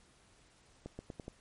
accelerating click train, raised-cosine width 2 ms, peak -29 dBFS, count 5, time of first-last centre 0.86-1.281 s, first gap 130 ms, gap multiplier 0.86, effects pink hiss -65 dBFS RMS until 1.4 s + MP3 48 kbps

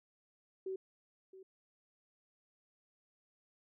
sine tone with echo, 379.8 Hz, F#4, 45 cents sharp, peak -37 dBFS, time 0.66-0.76 s, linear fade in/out 5 ms, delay 670 ms, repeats 1, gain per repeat -15 dB, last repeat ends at 1.43 s, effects none

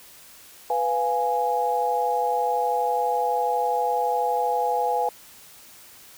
sine chord, F diminished, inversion second, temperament equal, 493.9 / 698.5 / 830.6 Hz, Cb5 / F5 / Ab5, 0 / 0 / 0 cents, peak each -26 / -27 / -23 dBFS, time 0.7-5.09 s, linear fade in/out 2 ms, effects white hiss -48 dBFS RMS until 6.17 s

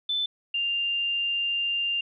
sine tone pair in turn, 3520 / 2794 Hz, A7 / F7, 0 / 0 cents, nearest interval major third, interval 400 cents, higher first, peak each -24 / -24 dBFS, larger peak neither, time 0.09-0.26 / 0.54-2.01 s, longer second, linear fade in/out 5 ms, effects none

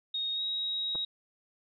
sine tone with pitch glide, 3729 to 3803 Hz, A#7 to A#7, 0 to +34 cents, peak -30 dBFS, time 0.14-1.05 s, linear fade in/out 5 ms, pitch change +34 cents, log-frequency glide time 0.34-0.42 s
clicks, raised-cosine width 1 ms, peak -32 / -28 dBFS, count 2, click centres 0.95 / 0.956 s
effects none

